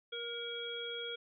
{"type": "harmonic tone with a mistuned harmonic", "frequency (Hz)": 472.1, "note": "A#4", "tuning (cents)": 22, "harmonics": [1, 3, 5, 7], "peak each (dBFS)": [-43, -46, -50, -41], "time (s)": [0.12, 1.16], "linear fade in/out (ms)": 10, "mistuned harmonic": 5, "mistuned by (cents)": -50, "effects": []}